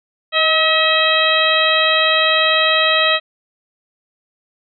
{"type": "harmonic tone with a mistuned harmonic", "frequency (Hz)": 641, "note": "E5", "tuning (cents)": -49, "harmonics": [1, 2, 3, 4, 5, 6], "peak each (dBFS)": [-19, -19, -19, -19, -19, -19], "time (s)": [0.32, 3.2], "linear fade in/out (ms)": 50, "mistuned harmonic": 1, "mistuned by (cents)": -32, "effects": []}